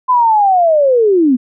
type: linear sweep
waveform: sine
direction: down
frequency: 1025 to 236.4 Hz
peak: -7 dBFS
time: 0.08-1.37 s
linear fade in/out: 20 ms
effects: none